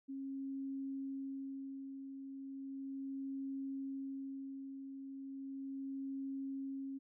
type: tone with tremolo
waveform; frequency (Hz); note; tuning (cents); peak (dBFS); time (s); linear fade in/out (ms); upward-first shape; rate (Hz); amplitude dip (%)
sine; 271.3; C#4; -37; -39; 0.08-6.99; 20; sine; 0.36; 50
effects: none